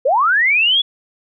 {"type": "linear sweep", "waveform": "sine", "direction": "up", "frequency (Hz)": [473.9, 3438], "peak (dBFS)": -11, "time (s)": [0.05, 0.82], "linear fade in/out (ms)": 10, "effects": []}